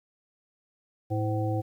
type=harmonic tone with a mistuned harmonic; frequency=108.7 Hz; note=A2; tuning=21 cents flat; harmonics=1 / 3 / 5 / 7; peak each=-27 / -32 / -34 / -35 dBFS; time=1.1-1.62 s; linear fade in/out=20 ms; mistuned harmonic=5; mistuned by=-82 cents; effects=10-bit